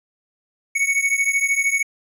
square beating tone pair, 2218 / 2231 Hz, C#7 / C#7, 0 / +11 cents, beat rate 13 Hz, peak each -20 / -22 dBFS, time 0.75-1.83 s, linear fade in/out 10 ms, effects low-pass 12000 Hz 12 dB/octave

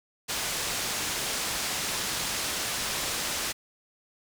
white low-pass noise, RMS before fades -31 dBFS, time 0.28-3.53 s, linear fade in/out 20 ms, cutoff 7800 Hz, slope 12 dB/octave, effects none

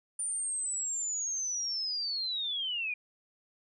sine linear sweep, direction down, 9250 to 2400 Hz, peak -31 dBFS, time 0.19-2.94 s, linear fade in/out 5 ms, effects none

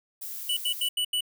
violet noise, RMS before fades -37 dBFS, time 0.21-0.89 s, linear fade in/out 10 ms
square tone bursts, 2960 Hz, F#7, in tune, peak -25 dBFS, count 5, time 0.49-1.208 s, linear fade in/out 5 ms, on 78 ms, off 82 ms
effects none

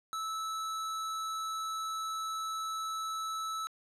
square tone, 1308 Hz, E6, 14 cents flat, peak -35 dBFS, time 0.13-3.67 s, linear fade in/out 0 ms, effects low-pass 11000 Hz 12 dB/octave + 12-bit

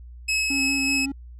sawtooth tone with tremolo, 2575 Hz, E7, 41 cents flat, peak -17 dBFS, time 0.28-1.06 s, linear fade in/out 10 ms, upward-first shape sine, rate 3.4 Hz, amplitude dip 25%
triangle tone with vibrato, 272.9 Hz, C#4, 27 cents flat, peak -24 dBFS, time 0.5-1.12 s, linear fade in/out 5 ms, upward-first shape square, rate 5.3 Hz, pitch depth 18 cents each way
effects added 60 Hz sine -39 dBFS peak until 1.39 s + resampled to 22050 Hz

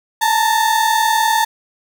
35% pulse tone pair together, 873 / 913 Hz, A5 / A#5, -14 / -36 cents, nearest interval minor second, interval 78 cents, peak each -14 dBFS, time 0.21-1.45 s, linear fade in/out 10 ms, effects none

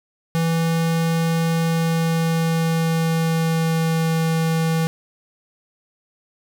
square tone with pitch glide, 164.81 to 162.63 Hz, E3 to E3, 0 to -23 cents, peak -18 dBFS, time 0.35-4.87 s, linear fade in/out 0 ms, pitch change -23 cents, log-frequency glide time 1.6-4.2 s, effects none

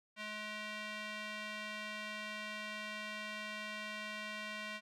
square tone with band-pass filter, 212.3 Hz, G#3, 38 cents sharp, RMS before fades -44 dBFS, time 0.16-4.81 s, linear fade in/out 50 ms, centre 2400 Hz, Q 1.4, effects none

